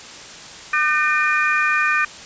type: tone cluster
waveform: sine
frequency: 1204 / 1527 / 1817 / 2429 Hz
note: D6 / G6 / A#6 / D#7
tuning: +43 / -46 / -45 / -42 cents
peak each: -21 dBFS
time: 0.73-2.05 s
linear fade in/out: 5 ms
effects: white hiss -37 dBFS RMS until 2.25 s + resampled to 16000 Hz